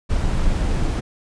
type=noise; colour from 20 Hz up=brown; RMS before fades=-19 dBFS; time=0.09-1.01 s; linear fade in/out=20 ms; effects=resampled to 22050 Hz